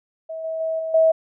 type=tone with level steps; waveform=sine; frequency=645 Hz; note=E5; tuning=38 cents flat; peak=-28 / -24 / -21 / -24 / -12 dBFS; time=0.29-1.12 s; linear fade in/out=10 ms; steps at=0.44 / 0.6 / 0.79 / 0.94 s; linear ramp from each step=5 ms; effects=none